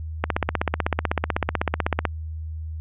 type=click train; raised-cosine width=0.5 ms; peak=-5 dBFS; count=30; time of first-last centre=0.24-2.053 s; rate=16 Hz; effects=added 79 Hz sine -29 dBFS peak until 2.8 s + resampled to 8000 Hz